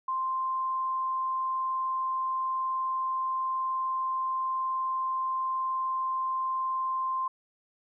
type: tone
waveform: sine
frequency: 1046.5 Hz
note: C6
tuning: in tune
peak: -27 dBFS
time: 0.08-7.28 s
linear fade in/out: 5 ms
effects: none